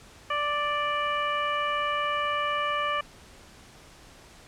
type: harmonic tone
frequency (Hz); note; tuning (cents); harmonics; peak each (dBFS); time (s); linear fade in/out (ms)
587.3; D5; 0; 1 / 2 / 3 / 4 / 5; -33 / -27 / -34 / -35 / -36; 0.3-3.01; 5
effects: pink hiss -51 dBFS RMS until 4.47 s + low-pass 9000 Hz 12 dB/octave